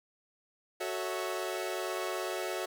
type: chord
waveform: sawtooth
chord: F# minor seventh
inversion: none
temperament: equal with one note detuned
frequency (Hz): 370 / 440 / 554.4 / 651.7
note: F#4 / A4 / C#5 / E5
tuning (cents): 0 / 0 / 0 / -20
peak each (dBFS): -33 / -37 / -36 / -35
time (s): 0.8-2.66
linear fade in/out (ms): 10
effects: none